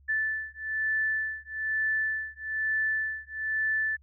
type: beating tone pair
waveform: sine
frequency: 1753 / 1754.1 Hz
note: A6 / A6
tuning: -7 / -6 cents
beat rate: 1.1 Hz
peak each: -30 / -30 dBFS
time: 0.08-3.97 s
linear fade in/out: 20 ms
effects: added 69 Hz sine -55 dBFS peak until 4.02 s